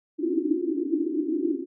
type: band-pass noise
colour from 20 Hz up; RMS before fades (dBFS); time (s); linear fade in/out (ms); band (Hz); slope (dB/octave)
pink; -26; 0.18-1.66; 50; 280 to 360; 96
effects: none